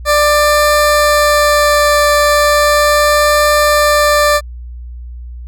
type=tone with vibrato; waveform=20% pulse; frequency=591 Hz; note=D5; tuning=11 cents sharp; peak=-3 dBFS; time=0.05-4.41 s; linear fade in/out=50 ms; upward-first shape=triangle; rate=0.36 Hz; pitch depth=9 cents each way; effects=added 60 Hz sine -25 dBFS peak until 5.47 s